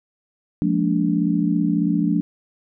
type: chord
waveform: sine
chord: Bb dominant seventh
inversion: second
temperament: just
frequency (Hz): 174.81 / 209.8 / 233.1 / 291.4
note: F3 / Ab3 / Bb3 / D4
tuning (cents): +2 / +18 / 0 / -13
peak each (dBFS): -21 / -23 / -26 / -21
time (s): 0.62-2.21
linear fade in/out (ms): 0
effects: none